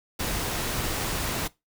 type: noise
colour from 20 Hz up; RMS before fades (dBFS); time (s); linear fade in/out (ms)
pink; -29; 0.19-1.48; 10
effects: noise-tail reverb RT60 0.2 s tail -20 dB re dry